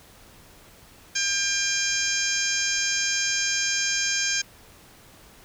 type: harmonic tone with a mistuned harmonic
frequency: 800 Hz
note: G5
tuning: 35 cents sharp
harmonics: 2 / 3 / 4 / 5 / 6 / 7 / 8 / 9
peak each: -29 / -30 / -33 / -36 / -32 / -32 / -27 / -35 dBFS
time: 1.15-4.42 s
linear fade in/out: 10 ms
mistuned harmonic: 7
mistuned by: -59 cents
effects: pink hiss -51 dBFS RMS until 5.44 s